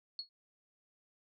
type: tone with exponential decay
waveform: sine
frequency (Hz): 4338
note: C#8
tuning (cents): -38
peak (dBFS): -34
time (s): 0.19-0.29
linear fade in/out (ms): 1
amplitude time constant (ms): 21
effects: none